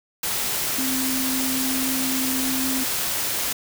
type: tone in noise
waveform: sine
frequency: 261.6 Hz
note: C4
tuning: in tune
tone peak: -25 dBFS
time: 0.78-2.84 s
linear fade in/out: 5 ms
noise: white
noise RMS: -25 dBFS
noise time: 0.23-3.53 s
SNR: -3 dB
effects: none